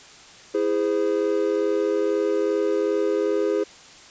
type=chord; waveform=triangle; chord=E augmented; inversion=none; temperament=just; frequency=329.6 / 412 / 515 Hz; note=E4 / G#4 / B#4; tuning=0 / -14 / -28 cents; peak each=-24 / -20 / -24 dBFS; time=0.54-3.64 s; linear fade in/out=10 ms; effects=white hiss -46 dBFS RMS until 4.1 s + resampled to 16000 Hz